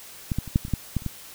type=clicks; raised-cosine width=5 ms; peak=-12 / -12 / -24 / -6 / -20 / -27 / -10 / -11 / -29 / -15 dBFS; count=10; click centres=0.318 / 0.386 / 0.477 / 0.559 / 0.651 / 0.682 / 0.737 / 0.967 / 1.021 / 1.063 s; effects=white hiss -44 dBFS RMS until 1.34 s